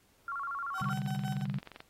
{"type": "tone with vibrato", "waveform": "sine", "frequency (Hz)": 1243, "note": "D#6", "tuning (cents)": -2, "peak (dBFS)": -34, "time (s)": [0.28, 0.93], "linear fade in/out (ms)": 2, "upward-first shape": "square", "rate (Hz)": 13, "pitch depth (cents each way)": 190}
{"type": "tone with tremolo", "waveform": "35% pulse", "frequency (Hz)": 760, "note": "F#5", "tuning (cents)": 46, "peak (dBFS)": -38, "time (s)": [0.73, 1.46], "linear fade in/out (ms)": 50, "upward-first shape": "square", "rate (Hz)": 5.8, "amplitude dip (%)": 70}
{"type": "click train", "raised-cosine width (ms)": 0.3, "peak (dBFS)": -30, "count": 24, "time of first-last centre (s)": [0.8, 1.804], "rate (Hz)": 22.9}
{"type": "chord", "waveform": "sine", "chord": "C suspended second", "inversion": "none", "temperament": "equal", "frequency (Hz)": [130.81, 146.83, 196], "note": ["C3", "D3", "G3"], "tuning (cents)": [0, 0, 0], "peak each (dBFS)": -36, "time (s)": [0.81, 1.59], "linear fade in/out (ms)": 5}
{"effects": ["pink hiss -67 dBFS RMS until 1.89 s", "AAC 48 kbps"]}